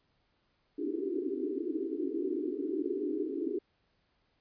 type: band-pass noise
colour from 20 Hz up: white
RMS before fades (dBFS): -34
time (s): 0.78-3.59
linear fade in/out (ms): 10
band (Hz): 270 to 410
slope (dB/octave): 96
effects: pink hiss -74 dBFS RMS until 4.4 s + resampled to 11025 Hz